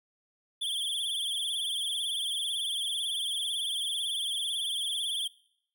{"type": "tone with vibrato", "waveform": "square", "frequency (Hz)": 3322, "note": "G#7", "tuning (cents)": 0, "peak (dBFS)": -30, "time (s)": [0.61, 5.28], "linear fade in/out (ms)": 10, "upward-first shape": "triangle", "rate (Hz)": 18, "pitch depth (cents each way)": 120, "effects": ["noise-tail reverb RT60 0.7 s tail -22 dB re dry"]}